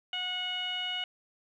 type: tone with low-pass filter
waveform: 15% pulse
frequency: 730 Hz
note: F#5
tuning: 24 cents flat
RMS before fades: -34 dBFS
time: 0.13-1.04 s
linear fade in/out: 2 ms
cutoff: 3100 Hz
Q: 9.4
effects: none